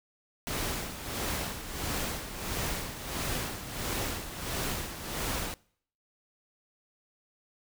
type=noise with tremolo; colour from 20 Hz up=pink; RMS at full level=-32 dBFS; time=0.47-5.54 s; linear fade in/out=0 ms; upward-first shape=sine; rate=1.5 Hz; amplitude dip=65%; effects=noise-tail reverb RT60 0.6 s tail -24 dB re dry